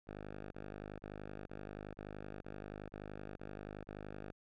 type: tone bursts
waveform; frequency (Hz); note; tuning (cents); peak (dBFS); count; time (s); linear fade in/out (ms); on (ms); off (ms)
5% pulse; 51; G#1; -31; -34; 9; 0.07-4.32; 5; 450; 25
effects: low-pass 2000 Hz 12 dB/octave